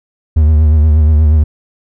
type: tone with vibrato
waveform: triangle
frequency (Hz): 76.9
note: D#2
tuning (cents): -20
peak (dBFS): -3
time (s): 0.36-1.44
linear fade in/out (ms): 10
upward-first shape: triangle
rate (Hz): 8.4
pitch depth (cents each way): 72
effects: none